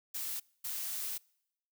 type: noise bursts at uneven times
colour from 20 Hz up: blue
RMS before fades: -38 dBFS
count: 2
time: 0.14-0.4 / 0.64-1.18 s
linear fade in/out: 10 ms
effects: noise-tail reverb RT60 0.8 s tail -26 dB re dry